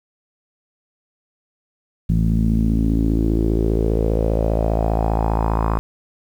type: tone with low-pass filter sweep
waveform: sawtooth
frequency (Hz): 55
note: A1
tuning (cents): 0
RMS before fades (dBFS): -18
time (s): 2.09-5.79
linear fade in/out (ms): 0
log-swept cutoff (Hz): 180 to 1100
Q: 4.1
effects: 8-bit